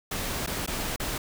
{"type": "noise with dropouts", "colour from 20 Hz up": "pink", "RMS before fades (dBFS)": -31, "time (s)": [0.11, 1.18], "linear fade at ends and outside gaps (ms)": 5, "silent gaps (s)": [[0.464, 0.473], [0.663, 0.675], [0.962, 0.998]], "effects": []}